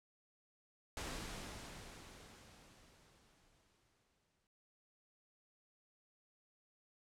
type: noise with exponential decay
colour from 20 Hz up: pink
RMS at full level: -43 dBFS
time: 0.97-4.47 s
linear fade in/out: 1 ms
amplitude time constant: 760 ms
effects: low-pass 9000 Hz 12 dB/octave